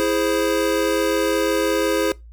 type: chord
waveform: square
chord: E augmented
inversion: none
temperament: equal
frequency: 329.6 / 415.3 / 523.3 Hz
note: E4 / G#4 / B#4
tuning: 0 / 0 / 0 cents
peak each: -23 dBFS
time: 0-2.12 s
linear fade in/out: 0 ms
effects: noise-tail reverb RT60 0.2 s tail -21 dB re dry + added 57 Hz sine -39 dBFS peak until 2.32 s